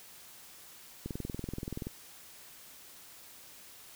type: click train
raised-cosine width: 3 ms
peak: -24 dBFS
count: 18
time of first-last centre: 1.06-1.87 s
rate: 21 Hz
effects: white hiss -53 dBFS RMS until 3.95 s